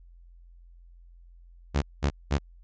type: tone bursts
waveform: sawtooth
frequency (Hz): 71.4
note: D2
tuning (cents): -48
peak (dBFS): -18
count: 3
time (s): 1.74-2.386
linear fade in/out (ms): 20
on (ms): 82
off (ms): 200
effects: added 43 Hz sine -49 dBFS peak until 2.63 s + resampled to 16000 Hz